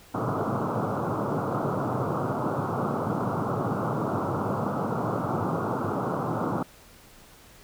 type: band-pass noise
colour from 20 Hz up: pink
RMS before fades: -28 dBFS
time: 0.14-6.63 s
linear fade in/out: 5 ms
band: 100 to 1400 Hz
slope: 96 dB/octave
effects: pink hiss -52 dBFS RMS until 7.63 s